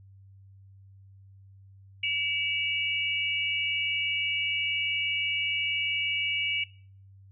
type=tone cluster; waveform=sine; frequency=2283 / 2677 / 2876 Hz; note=D7 / E7 / F#7; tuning=-50 / +26 / -50 cents; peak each=-29 / -35 / -29 dBFS; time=2.03-6.64 s; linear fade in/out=5 ms; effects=noise-tail reverb RT60 0.5 s tail -22 dB re dry + added 97 Hz sine -50 dBFS peak until 7.31 s